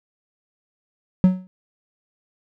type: tone with exponential decay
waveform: triangle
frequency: 185 Hz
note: F#3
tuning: in tune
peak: -5 dBFS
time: 1.24-1.47 s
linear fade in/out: 0 ms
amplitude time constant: 50 ms
effects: none